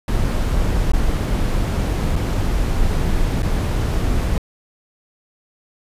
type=noise with dropouts; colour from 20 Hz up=brown; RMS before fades=-18 dBFS; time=0.08-4.38 s; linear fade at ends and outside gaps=2 ms; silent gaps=0.919-0.934 / 2.157-2.161 / 3.422-3.429 s; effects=resampled to 32000 Hz